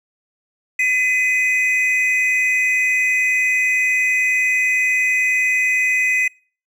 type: tone pair together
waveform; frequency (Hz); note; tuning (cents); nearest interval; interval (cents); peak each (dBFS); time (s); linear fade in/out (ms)
triangle; 2020 / 2509; B6 / D#7; +39 / +14; major third; 375; -16; 0.79-6.28; 5
effects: noise-tail reverb RT60 0.4 s tail -25 dB re dry